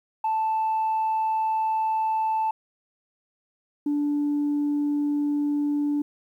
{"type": "tone pair in turn", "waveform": "sine", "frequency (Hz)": [880, 291.6], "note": ["A5", "D4"], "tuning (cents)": [0, -12], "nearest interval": "octave + perfect fifth", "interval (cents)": 1912, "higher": "first", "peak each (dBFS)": -20, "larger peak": "neither", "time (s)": [[0.24, 2.51], [3.86, 6.02]], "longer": "first", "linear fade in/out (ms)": 5, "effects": ["tanh soft clip ceiling -19 dBFS", "10-bit"]}